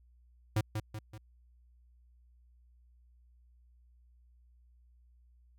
square tone with echo, 107.5 Hz, A2, 40 cents flat, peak -27 dBFS, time 0.56-0.61 s, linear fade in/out 5 ms, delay 190 ms, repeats 3, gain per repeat -6 dB, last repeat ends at 1.18 s, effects added 60 Hz sine -60 dBFS peak until 5.58 s

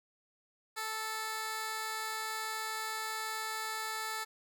15% pulse tone with high-pass filter, 438.8 Hz, A4, 5 cents flat, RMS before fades -38 dBFS, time 0.76-4.25 s, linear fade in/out 20 ms, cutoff 960 Hz, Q 0.58, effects none

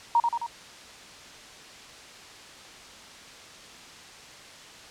sine tone with echo, 939 Hz, A#5, 12 cents sharp, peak -17 dBFS, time 0.15-0.2 s, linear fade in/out 2 ms, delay 88 ms, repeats 3, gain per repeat -4 dB, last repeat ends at 0.464 s, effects white hiss -46 dBFS RMS until 4.9 s + low-pass 6000 Hz 12 dB/octave

